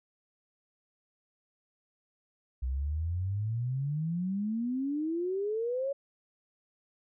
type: exponential sweep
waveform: sine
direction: up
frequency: 61.74 to 564 Hz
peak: -29 dBFS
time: 2.62-5.93 s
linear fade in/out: 10 ms
effects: none